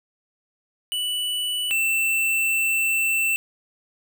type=tone pair in turn; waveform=square; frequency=2964 / 2675 Hz; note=F#7 / E7; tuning=+2 / +25 cents; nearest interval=major second; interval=177 cents; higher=first; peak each=-24 / -20 dBFS; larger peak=second; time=0.92-1.71 / 1.71-3.36 s; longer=second; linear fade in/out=0 ms; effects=none